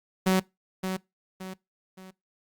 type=tone with echo; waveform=sawtooth; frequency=187.6 Hz; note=F#3; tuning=24 cents sharp; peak=-16 dBFS; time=0.26-0.4 s; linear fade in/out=10 ms; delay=570 ms; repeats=3; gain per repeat=-8 dB; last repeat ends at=2.11 s; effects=noise-tail reverb RT60 0.2 s tail -22 dB re dry + Opus 48 kbps